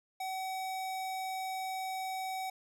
square tone, 757 Hz, F#5, 39 cents sharp, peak -36 dBFS, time 0.2-2.5 s, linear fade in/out 5 ms, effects none

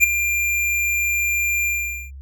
square tone with ADSR envelope, 2389 Hz, D7, 29 cents sharp, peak -8 dBFS, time 0-2.11 s, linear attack 38 ms, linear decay 8 ms, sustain -11 dB, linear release 450 ms, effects added 68 Hz sine -34 dBFS peak until 2.21 s

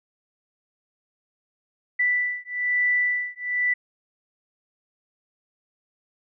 sine beating tone pair, 1975.5 / 1976.6 Hz, B6 / B6, 0 / +1 cents, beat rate 1.1 Hz, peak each -24 dBFS, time 1.99-3.74 s, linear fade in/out 10 ms, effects none

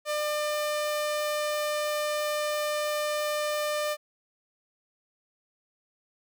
sawtooth tone, 599 Hz, D5, 34 cents sharp, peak -23 dBFS, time 0.05-3.97 s, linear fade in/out 50 ms, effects none

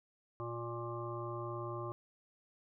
harmonic tone, 118 Hz, A#2, 22 cents sharp, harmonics 1 / 3 / 5 / 7 / 9 / 10, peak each -43 / -43 / -47 / -52 / -46 / -48 dBFS, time 0.4-1.92 s, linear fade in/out 0 ms, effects none

